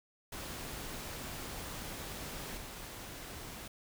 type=noise with level steps; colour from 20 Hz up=pink; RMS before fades=-43 / -46 dBFS; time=0.32-3.68 s; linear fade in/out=5 ms; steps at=2.57 s; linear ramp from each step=5 ms; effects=none